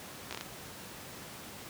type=slowing click train; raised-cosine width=0.2 ms; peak=-20 dBFS; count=5; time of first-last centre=0.31-0.41 s; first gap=16 ms; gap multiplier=1.31; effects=pink hiss -46 dBFS RMS until 1.69 s + high-pass 100 Hz 12 dB/octave